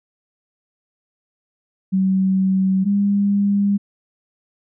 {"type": "tone pair in turn", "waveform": "sine", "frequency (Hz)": [190, 201.3], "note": ["F#3", "G3"], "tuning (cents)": [46, 46], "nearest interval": "minor second", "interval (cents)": 100, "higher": "second", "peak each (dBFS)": -14, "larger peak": "neither", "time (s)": [[1.92, 2.85], [2.85, 3.78]], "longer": "neither", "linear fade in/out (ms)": 20, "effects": []}